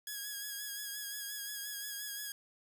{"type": "tone with vibrato", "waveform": "5% pulse", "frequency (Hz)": 1661.2, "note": "G#6", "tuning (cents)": 0, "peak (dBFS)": -29, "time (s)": [0.07, 2.32], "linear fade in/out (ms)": 2, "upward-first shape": "sine", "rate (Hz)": 5.7, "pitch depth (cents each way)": 34, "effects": ["10-bit"]}